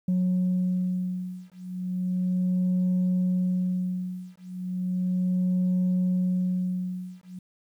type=beating tone pair; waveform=sine; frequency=182.2 / 182.55 Hz; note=F#3 / F#3; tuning=-26 / -23 cents; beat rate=0.35 Hz; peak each=-25 dBFS; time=0.08-7.39 s; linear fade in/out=5 ms; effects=tanh soft clip ceiling -19 dBFS + 10-bit